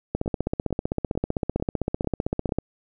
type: two click trains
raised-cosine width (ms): 2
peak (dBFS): -18 / -10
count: 6 / 39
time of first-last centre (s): 0.26-2.492 / 0.15-2.586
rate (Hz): 2.24 / 15.6
effects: none